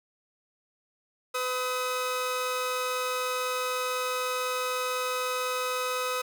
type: tone pair together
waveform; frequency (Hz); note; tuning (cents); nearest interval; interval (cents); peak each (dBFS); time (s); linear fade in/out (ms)
sawtooth; 504 / 1270; B4 / D#6; +35 / +35; octave + major third; 1600; -27; 1.34-6.22; 10
effects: none